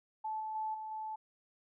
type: tone with level steps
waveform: sine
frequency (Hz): 870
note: A5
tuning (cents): -20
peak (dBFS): -35 / -37 / -34 / -40 / -38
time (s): 0.24-1.16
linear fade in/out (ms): 10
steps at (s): 0.4 / 0.55 / 0.74 / 0.91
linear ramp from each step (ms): 5
effects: none